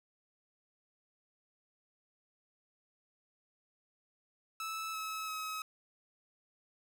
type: tone with pitch steps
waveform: sawtooth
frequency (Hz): 1309 / 1293.2 / 1277.6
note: E6 / E6 / D#6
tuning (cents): -13 / -34 / +45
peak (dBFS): -34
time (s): 4.6-5.62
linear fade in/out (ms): 2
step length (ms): 340
effects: none